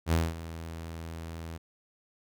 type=tone with ADSR envelope; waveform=sawtooth; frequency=82.2 Hz; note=E2; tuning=4 cents flat; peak=-18 dBFS; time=0.06-1.58 s; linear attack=65 ms; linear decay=210 ms; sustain=-16 dB; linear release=13 ms; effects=none